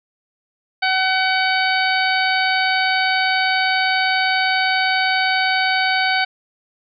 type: harmonic tone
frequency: 755 Hz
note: F#5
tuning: 35 cents sharp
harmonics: 1 / 2 / 3 / 4 / 5 / 6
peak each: -20 / -20 / -22 / -27 / -28 / -25 dBFS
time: 0.82-6.25 s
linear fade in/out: 10 ms
effects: none